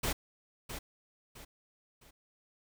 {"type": "noise with echo", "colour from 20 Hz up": "pink", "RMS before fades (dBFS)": -32, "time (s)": [0.03, 0.13], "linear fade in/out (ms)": 10, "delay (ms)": 660, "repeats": 3, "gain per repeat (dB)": -9, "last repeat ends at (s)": 2.11, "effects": []}